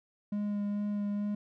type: tone with vibrato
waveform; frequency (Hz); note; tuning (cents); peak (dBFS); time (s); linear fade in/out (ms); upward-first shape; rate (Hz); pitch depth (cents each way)
triangle; 205.5; G#3; -18; -28; 0.32-1.35; 5; sine; 2.3; 12
effects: none